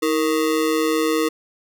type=ring-modulated tone; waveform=square; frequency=392 Hz; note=G4; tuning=in tune; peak=-15 dBFS; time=0.02-1.29 s; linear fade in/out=10 ms; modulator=72.5 Hz; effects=none